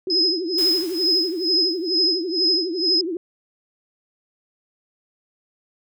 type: tone with vibrato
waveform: sine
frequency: 349.2 Hz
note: F4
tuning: in tune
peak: -23 dBFS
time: 0.07-3.17 s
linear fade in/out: 2 ms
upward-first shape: triangle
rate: 12 Hz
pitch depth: 200 cents each way
type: tone with tremolo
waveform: sine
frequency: 5090 Hz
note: D#8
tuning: 39 cents sharp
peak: -15 dBFS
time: 0.1-3.01 s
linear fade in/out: 2 ms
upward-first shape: sine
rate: 2.2 Hz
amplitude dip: 95%
type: noise with exponential decay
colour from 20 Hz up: white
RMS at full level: -33 dBFS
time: 0.58-2.33 s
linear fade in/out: 2 ms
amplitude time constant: 380 ms
effects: none